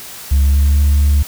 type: tone with pitch glide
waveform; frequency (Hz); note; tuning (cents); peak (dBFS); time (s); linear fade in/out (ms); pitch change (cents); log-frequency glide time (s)
sine; 69.3 to 71.95; C#2 to D2; 0 to -35; -6; 0.31-1.23; 10; +65; 0.46-0.75
effects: tanh soft clip ceiling -7 dBFS + white hiss -32 dBFS RMS until 1.27 s